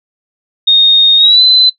sine tone with pitch glide, 3700 to 4035 Hz, A#7 to B7, -14 to +36 cents, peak -3 dBFS, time 0.67-1.7 s, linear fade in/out 10 ms, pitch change +150 cents, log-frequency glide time 1.17-1.42 s, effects noise-tail reverb RT60 0.1 s tail -19 dB re dry

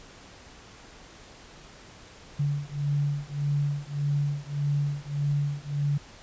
sine beating tone pair, 143.1 / 144.8 Hz, D3 / D3, -45 / -24 cents, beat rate 1.7 Hz, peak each -28 dBFS, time 2.39-5.98 s, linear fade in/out 10 ms, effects pink hiss -49 dBFS RMS until 6.22 s + resampled to 16000 Hz

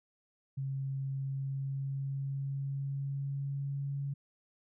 sine tone with pitch glide, 135.7 to 139.84 Hz, C#3 to C#3, -36 to +16 cents, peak -33 dBFS, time 0.57-4.14 s, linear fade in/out 10 ms, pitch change +52 cents, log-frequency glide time 1.12-3.98 s, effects none

